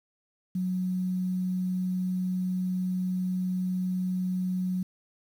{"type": "tone with quantisation", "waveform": "sine", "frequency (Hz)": 183.7, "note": "F#3", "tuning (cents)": -12, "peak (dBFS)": -26, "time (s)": [0.55, 4.83], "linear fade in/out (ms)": 5, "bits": 9, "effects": []}